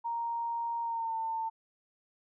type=tone with pitch glide; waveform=sine; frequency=932.3 to 899 Hz; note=A#5 to A5; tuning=0 to +37 cents; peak=-31 dBFS; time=0.04-1.5 s; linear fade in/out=20 ms; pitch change=-63 cents; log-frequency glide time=0.82-1.16 s; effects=none